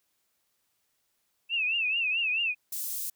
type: tone with vibrato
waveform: sine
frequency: 2636 Hz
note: E7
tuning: 1 cent flat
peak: -25 dBFS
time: 1.49-2.55 s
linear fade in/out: 50 ms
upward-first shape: triangle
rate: 4.6 Hz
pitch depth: 140 cents each way
type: high-pass noise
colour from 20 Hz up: white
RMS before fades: -34 dBFS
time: 2.72-3.1 s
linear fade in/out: 5 ms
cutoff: 7800 Hz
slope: 12 dB/octave
effects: white hiss -75 dBFS RMS until 3.15 s